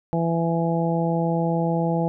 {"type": "harmonic tone", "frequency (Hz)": 166.9, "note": "E3", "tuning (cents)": 22, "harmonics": [1, 2, 3, 4, 5], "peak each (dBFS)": [-22, -28, -27, -29, -29], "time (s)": [0.13, 2.08], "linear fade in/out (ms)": 0, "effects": []}